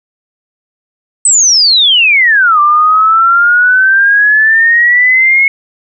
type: exponential two-way sweep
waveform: sine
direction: down then up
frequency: 8290 to 1174.7 to 2190 Hz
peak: -4 dBFS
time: 1.25-5.48 s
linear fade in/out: 2 ms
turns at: 2.6 s
effects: none